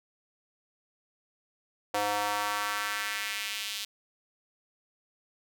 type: tone with high-pass filter sweep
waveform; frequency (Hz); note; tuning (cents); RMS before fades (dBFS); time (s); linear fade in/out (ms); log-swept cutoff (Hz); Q
square; 103.3; G#2; -9; -32; 1.94-3.85; 5; 620 to 3500; 1.7
effects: none